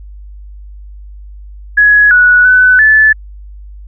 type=tone with pitch steps; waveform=sine; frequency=1678 / 1470 / 1502 / 1740 Hz; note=G#6 / F#6 / F#6 / A6; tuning=+17 / -12 / +26 / -20 cents; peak=-3 dBFS; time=1.77-3.13 s; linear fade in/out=10 ms; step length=340 ms; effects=added 50 Hz sine -28 dBFS peak until 3.87 s